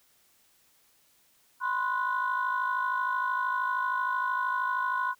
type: tone cluster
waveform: sine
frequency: 1003 / 1056 / 1473 Hz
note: B5 / C6 / F#6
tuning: +26 / +16 / -8 cents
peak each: -30 dBFS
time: 1.6-5.15 s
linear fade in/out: 50 ms
effects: tanh soft clip ceiling -19 dBFS + white hiss -65 dBFS RMS until 5.19 s